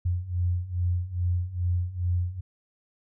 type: beating tone pair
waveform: sine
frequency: 87.31 / 89.71 Hz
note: F2 / F2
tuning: 0 / +47 cents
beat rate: 2.4 Hz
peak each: -29 / -26 dBFS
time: 0.05-2.41 s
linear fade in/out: 10 ms
effects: none